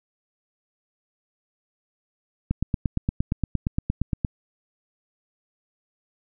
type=click train; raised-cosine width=5 ms; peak=-10 dBFS; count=16; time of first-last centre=2.51-4.248 s; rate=8.63 Hz; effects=none